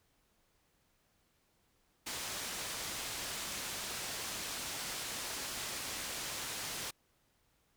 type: low-pass noise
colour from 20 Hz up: white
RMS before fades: -41 dBFS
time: 2.06-6.91 s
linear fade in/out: 10 ms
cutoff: 8100 Hz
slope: 12 dB/octave
effects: pink hiss -74 dBFS RMS until 7.76 s